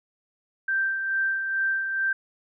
sine tone with tremolo, 1568 Hz, G6, in tune, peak -21 dBFS, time 0.68-2.13 s, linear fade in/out 5 ms, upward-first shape sine, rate 2.3 Hz, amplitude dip 45%, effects none

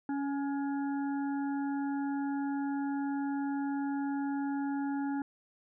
harmonic tone with a mistuned harmonic, 279.5 Hz, C#4, 14 cents sharp, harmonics 1 / 3 / 5 / 6, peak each -31 / -40 / -48 / -50 dBFS, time 0.09-5.22 s, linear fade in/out 2 ms, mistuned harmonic 5, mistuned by +27 cents, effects none

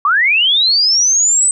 sine linear sweep, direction up, 1100 to 8190 Hz, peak -9 dBFS, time 0.05-1.51 s, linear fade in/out 2 ms, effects none

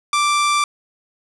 sawtooth tone, 1174.7 Hz, D6, in tune, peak -11 dBFS, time 0.13-0.64 s, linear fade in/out 2 ms, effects resampled to 24000 Hz + 7-bit

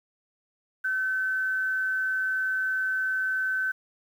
sine tone with amplitude modulation, 1527 Hz, G6, 46 cents flat, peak -23 dBFS, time 0.84-3.72 s, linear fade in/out 10 ms, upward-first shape sine, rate 197 Hz, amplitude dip 30%, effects 9-bit

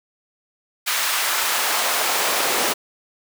pink noise with high-pass filter sweep, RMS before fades -21 dBFS, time 0.86-2.74 s, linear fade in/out 20 ms, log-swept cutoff 1400 to 440 Hz, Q 0.94, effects none

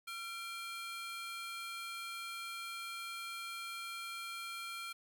30% pulse ring-modulated tone, 1864.7 Hz, A#6, in tune, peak -36 dBFS, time 0.07-4.93 s, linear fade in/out 10 ms, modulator 500 Hz, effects 11-bit

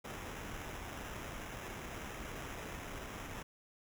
pink noise with sample-and-hold, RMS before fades -45 dBFS, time 0.04-3.43 s, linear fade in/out 10 ms, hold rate 4410 Hz, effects none

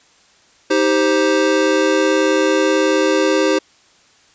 square chord, C minor, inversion first, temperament just, 314 / 392.4 / 523.3 Hz, Eb4 / G4 / C5, +16 / +2 / 0 cents, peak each -18 dBFS, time 0.7-3.59 s, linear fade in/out 10 ms, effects white hiss -52 dBFS RMS until 4.34 s + resampled to 16000 Hz

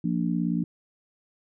harmonic tone, 58.27 Hz, A#1, in tune, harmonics 3 / 4 / 5, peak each -26 / -28 / -30 dBFS, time 0.04-0.64 s, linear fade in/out 5 ms, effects none

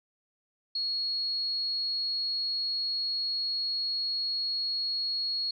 sine tone, 4320 Hz, C#8, 45 cents flat, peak -28 dBFS, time 0.75-5.51 s, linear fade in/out 5 ms, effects none

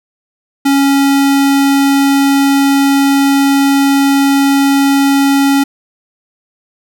square tone, 277.2 Hz, C#4, in tune, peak -8 dBFS, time 0.65-5.64 s, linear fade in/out 10 ms, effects none

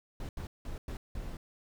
brown noise bursts at uneven times, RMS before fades -39 dBFS, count 5, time 0.2-0.29 / 0.37-0.47 / 0.65-0.78 / 0.88-0.97 / 1.15-1.37 s, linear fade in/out 2 ms, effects none

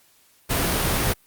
pink noise, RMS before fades -22 dBFS, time 0.49-1.14 s, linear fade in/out 20 ms, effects white hiss -58 dBFS RMS until 1.26 s + Opus 48 kbps

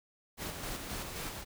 pink noise with tremolo, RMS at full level -39 dBFS, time 0.37-1.45 s, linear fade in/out 50 ms, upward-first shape square, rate 3.8 Hz, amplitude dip 35%, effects none

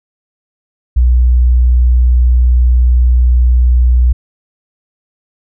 sine tone, 61.3 Hz, B1, 12 cents flat, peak -5 dBFS, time 0.96-4.13 s, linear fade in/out 10 ms, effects none

